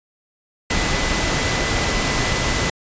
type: tone in noise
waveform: sine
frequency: 2003 Hz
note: B6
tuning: 24 cents sharp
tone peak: -28 dBFS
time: 0.7-2.7 s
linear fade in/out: 5 ms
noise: pink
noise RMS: -20 dBFS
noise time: 0.7-2.7 s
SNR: -11 dB
effects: resampled to 16000 Hz